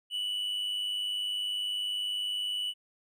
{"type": "tone with amplitude modulation", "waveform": "triangle", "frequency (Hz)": 2960, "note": "F#7", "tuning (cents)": 0, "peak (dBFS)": -26, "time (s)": [0.1, 2.74], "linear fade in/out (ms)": 50, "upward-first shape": "sine", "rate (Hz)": 100, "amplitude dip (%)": 60, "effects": []}